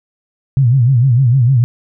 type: tone with vibrato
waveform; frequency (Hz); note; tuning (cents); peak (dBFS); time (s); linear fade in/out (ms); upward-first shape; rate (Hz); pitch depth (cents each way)
sine; 126.2; B2; +38; -7; 0.57-1.64; 0; sine; 6.6; 160
effects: none